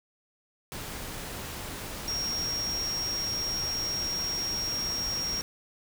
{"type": "tone in noise", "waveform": "sine", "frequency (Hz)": 5588, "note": "F8", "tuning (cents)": 0, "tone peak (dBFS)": -29, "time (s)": [2.08, 5.41], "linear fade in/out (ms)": 0, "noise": "pink", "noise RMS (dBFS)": -38, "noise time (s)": [0.72, 5.42], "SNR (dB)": 6, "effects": []}